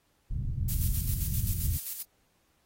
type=low-pass noise; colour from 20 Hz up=white; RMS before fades=-30 dBFS; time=0.3-1.78 s; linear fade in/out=10 ms; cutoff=120 Hz; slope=24 dB/octave
type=noise with tremolo; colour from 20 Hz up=violet; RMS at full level=-33 dBFS; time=0.68-2.03 s; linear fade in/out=10 ms; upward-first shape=square; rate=7.6 Hz; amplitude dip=45%
effects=pink hiss -71 dBFS RMS until 2.65 s + AAC 48 kbps